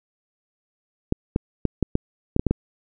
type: clicks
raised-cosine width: 3 ms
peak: -6 dBFS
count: 9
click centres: 1.124 / 1.361 / 1.653 / 1.827 / 1.954 / 2.364 / 2.395 / 2.467 / 2.51 s
effects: none